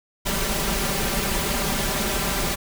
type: noise with comb filter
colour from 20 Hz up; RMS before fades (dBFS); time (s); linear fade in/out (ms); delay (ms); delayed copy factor
pink; -24; 0.25-2.56; 20; 5.1; +0.65
effects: none